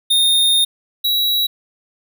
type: tone pair in turn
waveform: square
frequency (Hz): 3666 / 3884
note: A#7 / B7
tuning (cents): -30 / -30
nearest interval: minor second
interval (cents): 100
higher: second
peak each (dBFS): -12 / -15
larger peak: first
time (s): 0.1-0.65 / 1.04-1.47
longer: first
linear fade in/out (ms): 10
effects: none